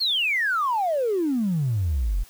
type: exponential sweep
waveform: triangle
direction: down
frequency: 4435 to 38.89 Hz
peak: -17 dBFS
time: 0-2.24 s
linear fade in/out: 20 ms
effects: tanh soft clip ceiling -18 dBFS + white hiss -51 dBFS RMS until 2.29 s